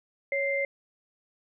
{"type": "tone pair together", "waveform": "sine", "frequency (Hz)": [553.8, 2091], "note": ["C#5", "C7"], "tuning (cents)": [-2, -2], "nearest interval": "octave + major seventh", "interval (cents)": 2300, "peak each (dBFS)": -28, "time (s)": [0.32, 0.65], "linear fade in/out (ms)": 2, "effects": []}